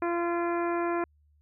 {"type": "harmonic tone", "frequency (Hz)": 343.5, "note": "F4", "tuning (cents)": -29, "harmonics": [1, 2, 3, 4, 5, 6, 7], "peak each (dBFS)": [-28, -33, -34, -38, -41, -46, -45], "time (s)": [0.02, 1.04], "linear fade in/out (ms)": 2, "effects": ["added 74 Hz sine -61 dBFS peak until 1.41 s"]}